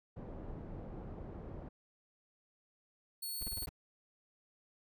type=low-pass noise; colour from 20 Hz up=pink; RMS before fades=-46 dBFS; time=0.16-1.69 s; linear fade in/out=10 ms; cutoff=590 Hz; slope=12 dB/octave
type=tone; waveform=5% pulse; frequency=4404 Hz; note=C#8; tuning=12 cents flat; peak=-32 dBFS; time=3.22-3.66 s; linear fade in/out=10 ms
type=noise bursts; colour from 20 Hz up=brown; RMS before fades=-41 dBFS; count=6; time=3.41-3.692 s; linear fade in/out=5 ms; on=22 ms; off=30 ms
effects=none